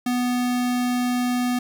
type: tone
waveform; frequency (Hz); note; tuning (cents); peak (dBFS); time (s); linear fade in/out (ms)
square; 246.9; B3; 0; -21; 0.06-1.59; 5
effects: 10-bit